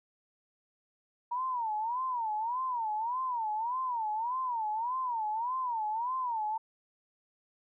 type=tone with vibrato; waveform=sine; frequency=940 Hz; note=A#5; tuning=14 cents sharp; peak=-30 dBFS; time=1.31-6.58 s; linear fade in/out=10 ms; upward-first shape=sine; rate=1.7 Hz; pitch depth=180 cents each way; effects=none